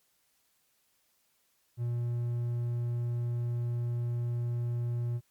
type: tone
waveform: triangle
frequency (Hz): 119.6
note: A#2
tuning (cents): +45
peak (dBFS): -27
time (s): 1.77-5.21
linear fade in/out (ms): 50
effects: white hiss -72 dBFS RMS until 5.3 s + MP3 96 kbps